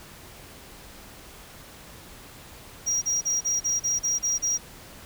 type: tone bursts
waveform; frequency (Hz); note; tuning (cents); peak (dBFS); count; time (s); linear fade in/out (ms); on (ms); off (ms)
triangle; 5710; F8; +37; -21; 9; 2.86-4.58; 20; 160; 35
effects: pink hiss -46 dBFS RMS until 5.05 s